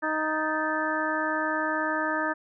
harmonic tone with a mistuned harmonic, 311.1 Hz, D#4, in tune, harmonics 1 / 2 / 3 / 4 / 5 / 6, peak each -32 / -32 / -32 / -32 / -32 / -32 dBFS, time 0.02-2.34 s, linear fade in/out 20 ms, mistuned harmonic 6, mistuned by -110 cents, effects none

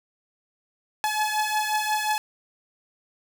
sawtooth beating tone pair, 852 / 857.6 Hz, G#5 / A5, +44 / -45 cents, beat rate 5.6 Hz, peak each -21 / -24 dBFS, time 1.04-2.18 s, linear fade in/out 0 ms, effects none

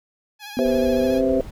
10% pulse tone with vibrato, 830.6 Hz, G#5, in tune, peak -26 dBFS, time 0.39-1.22 s, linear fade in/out 50 ms, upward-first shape sine, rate 14 Hz, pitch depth 43 cents each way
sine tone with pitch glide, 248.1 to 264.4 Hz, B3 to C4, +8 to +18 cents, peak -21 dBFS, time 0.57-1.4 s, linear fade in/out 0 ms, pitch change +110 cents, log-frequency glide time 0.98-1.19 s
sine chord, C major seventh, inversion second, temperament equal, 392 / 493.9 / 523.3 / 659.3 Hz, G4 / B4 / C5 / E5, 0 / 0 / 0 / 0 cents, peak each -24 / -27 / -21 / -26 dBFS, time 0.59-1.41 s, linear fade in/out 0 ms
brown noise, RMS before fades -34 dBFS, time 0.65-1.51 s, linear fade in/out 10 ms
effects none

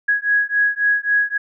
sine beating tone pair, 1661.2 / 1664.9 Hz, G#6 / G#6, 0 / +4 cents, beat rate 3.7 Hz, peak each -18 dBFS, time 0.08-1.38 s, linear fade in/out 10 ms, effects none

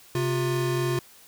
square tone pair together, 132.6 / 354.4 Hz, C3 / F4, +23 / +25 cents, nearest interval octave + perfect fourth, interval 1702 cents, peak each -27 dBFS, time 0.15-0.99 s, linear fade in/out 2 ms, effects white hiss -52 dBFS RMS until 1.27 s

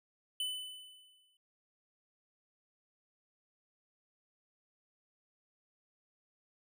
square tone with exponential decay, 3008 Hz, F#7, 28 cents sharp, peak -33 dBFS, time 0.4-1.37 s, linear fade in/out 2 ms, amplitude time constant 210 ms, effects none

